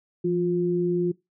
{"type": "tone pair together", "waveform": "sine", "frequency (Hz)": [172.07, 353.4], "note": ["F3", "F4"], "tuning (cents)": [-25, 21], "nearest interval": "octave", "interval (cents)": 1246, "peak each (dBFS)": [-26, -22], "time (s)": [0.24, 1.12], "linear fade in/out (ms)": 10, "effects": ["noise-tail reverb RT60 0.2 s tail -21 dB re dry"]}